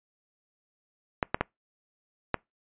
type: clicks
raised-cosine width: 0.5 ms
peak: -9 dBFS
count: 4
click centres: 1.228 / 1.345 / 1.41 / 2.343 s
effects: noise-tail reverb RT60 0.2 s tail -26 dB re dry + resampled to 8000 Hz